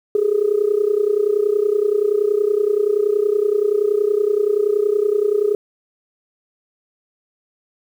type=tone with amplitude modulation; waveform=sine; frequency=415.3 Hz; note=G#4; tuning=in tune; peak=-10 dBFS; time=0.15-5.55 s; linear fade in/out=2 ms; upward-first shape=sine; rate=30.6 Hz; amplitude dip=85%; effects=tanh soft clip ceiling -6 dBFS + 8-bit